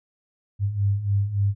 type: beating tone pair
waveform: sine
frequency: 98.1 / 101.6 Hz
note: G2 / G#2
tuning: +2 / -38 cents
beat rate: 3.5 Hz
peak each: -26 / -21 dBFS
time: 0.59-1.55 s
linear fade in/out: 50 ms
effects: none